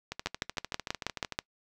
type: two click trains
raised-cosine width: 0.2 ms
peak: -18 / -12 dBFS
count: 17 / 8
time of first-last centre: 0.12-1.323 / 0.26-1.389 s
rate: 13.3 / 6.2 Hz
effects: noise-tail reverb RT60 0.1 s tail -25 dB re dry